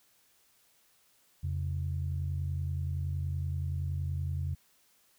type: tone pair together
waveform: sine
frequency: 85.9 / 136.53 Hz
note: F2 / C#3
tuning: -28 / -26 cents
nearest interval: minor sixth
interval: 802 cents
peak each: -31 / -35 dBFS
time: 1.43-4.55 s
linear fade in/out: 10 ms
effects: tanh soft clip ceiling -23 dBFS + white hiss -67 dBFS RMS until 5.18 s